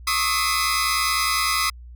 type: tone cluster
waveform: sawtooth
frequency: 1098 / 1217 / 1287 / 2026 / 4980 Hz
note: C#6 / D#6 / E6 / B6 / D#8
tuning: -17 / -39 / -42 / +44 / +1 cents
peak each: -23 dBFS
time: 0.07-1.7 s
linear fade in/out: 5 ms
effects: added 60 Hz sine -38 dBFS peak until 1.95 s